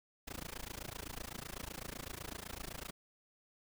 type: noise with amplitude modulation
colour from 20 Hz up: pink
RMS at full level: -42 dBFS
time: 0.27-2.91 s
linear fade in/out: 10 ms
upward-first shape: sine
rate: 27.9 Hz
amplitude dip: 100%
effects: none